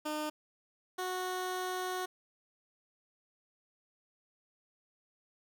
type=tone pair in turn; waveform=15% pulse; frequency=304.1 / 367.8 Hz; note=D#4 / F#4; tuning=-40 / -10 cents; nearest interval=minor third; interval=330 cents; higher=second; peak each=-28 dBFS; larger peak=neither; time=0.05-0.3 / 0.98-2.06 s; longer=second; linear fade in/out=10 ms; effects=none